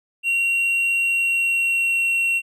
triangle tone with pitch glide, 2748 to 2731 Hz, F7 to F7, -29 to -39 cents, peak -16 dBFS, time 0.23-2.42 s, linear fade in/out 50 ms, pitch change -10 cents, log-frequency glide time 0.99-2.06 s, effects none

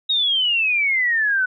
sine exponential sweep, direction down, 3799 to 1480 Hz, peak -16 dBFS, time 0.09-1.46 s, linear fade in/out 10 ms, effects none

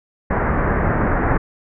pink low-pass noise, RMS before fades -18 dBFS, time 0.3-1.38 s, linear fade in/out 10 ms, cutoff 1900 Hz, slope 48 dB/octave, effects none

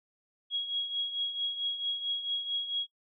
sine tone with tremolo, 3309 Hz, G#7, 7 cents flat, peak -27 dBFS, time 0.5-2.87 s, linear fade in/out 50 ms, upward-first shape triangle, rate 4.5 Hz, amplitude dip 70%, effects noise-tail reverb RT60 0.1 s tail -25 dB re dry

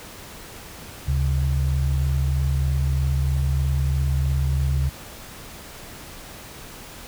sine tone pair together, 71.66 / 134.8 Hz, D2 / C#3, -42 / -48 cents, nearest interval major seventh, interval 1094 cents, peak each -20 / -23 dBFS, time 1.07-4.9 s, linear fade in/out 20 ms, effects pink hiss -40 dBFS RMS until 7.07 s

